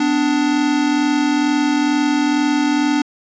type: tone pair together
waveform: square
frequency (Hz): 251.5 / 293.7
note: B3 / D4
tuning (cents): +32 / 0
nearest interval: minor third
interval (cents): 268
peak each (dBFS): -21 / -16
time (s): 0-3.02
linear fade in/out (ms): 5
effects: resampled to 16000 Hz